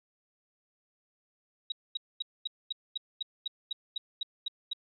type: tone bursts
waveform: sine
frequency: 3836 Hz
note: A#7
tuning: 49 cents sharp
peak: -30 dBFS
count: 13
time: 1.7-4.733 s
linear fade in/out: 5 ms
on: 21 ms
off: 230 ms
effects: none